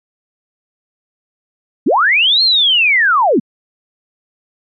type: linear two-way sweep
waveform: sine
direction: up then down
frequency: 178.3 to 4308 to 178.3 Hz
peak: -8 dBFS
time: 1.86-3.4 s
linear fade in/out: 10 ms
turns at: 2.43 s
effects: MP3 64 kbps